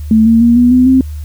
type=tone with pitch steps; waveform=sine; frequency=220 / 227.8 / 235.8 / 244.1 / 252.7 / 261.6 Hz; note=A3 / A#3 / A#3 / B3 / B3 / C4; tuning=0 / -40 / +20 / -20 / +40 / 0 cents; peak=-4 dBFS; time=0.11-1.01 s; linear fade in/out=2 ms; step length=150 ms; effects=added 75 Hz sine -20 dBFS peak until 1.24 s + white hiss -44 dBFS RMS until 1.24 s